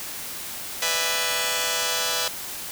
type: chord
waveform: 5% pulse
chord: E dominant seventh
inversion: second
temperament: just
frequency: 494.4 / 593.3 / 659.3 / 824.1 Hz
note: B4 / D5 / E5 / G#5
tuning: +2 / +18 / 0 / -14 cents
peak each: -16 / -19 / -17 / -19 dBFS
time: 0.82-2.28 s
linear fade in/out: 2 ms
effects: white hiss -34 dBFS RMS until 2.71 s